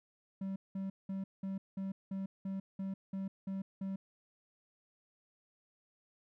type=tone bursts; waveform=triangle; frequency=193 Hz; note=G3; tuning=27 cents flat; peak=-34 dBFS; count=11; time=0.41-3.96 s; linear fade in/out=5 ms; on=150 ms; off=190 ms; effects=none